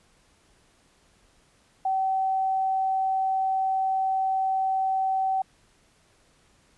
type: tone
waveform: sine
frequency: 765 Hz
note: G5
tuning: 42 cents flat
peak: -22 dBFS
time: 1.85-5.42 s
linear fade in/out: 5 ms
effects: pink hiss -62 dBFS RMS until 6.77 s + resampled to 24000 Hz